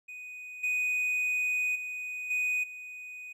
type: tone with level steps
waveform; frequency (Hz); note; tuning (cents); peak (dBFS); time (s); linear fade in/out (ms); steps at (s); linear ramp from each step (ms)
triangle; 2489; D#7; 0; -39 / -25 / -33 / -25 / -39; 0.08-3.33; 10; 0.63 / 1.75 / 2.3 / 2.63; 10
effects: none